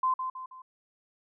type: tone with echo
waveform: sine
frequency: 1034 Hz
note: C6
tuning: 21 cents flat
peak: -23 dBFS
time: 0.03-0.14 s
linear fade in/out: 5 ms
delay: 160 ms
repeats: 3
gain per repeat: -7 dB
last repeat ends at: 0.62 s
effects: none